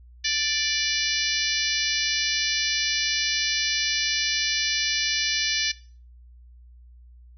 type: harmonic tone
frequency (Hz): 587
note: D5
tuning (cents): -1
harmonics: 3 / 4 / 5 / 6 / 7 / 8 / 9 / 10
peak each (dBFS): -31 / -31 / -31 / -31 / -31 / -31 / -31 / -31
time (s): 0.24-5.72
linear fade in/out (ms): 10
effects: noise-tail reverb RT60 0.4 s tail -19 dB re dry + added 60 Hz sine -46 dBFS peak until 7.37 s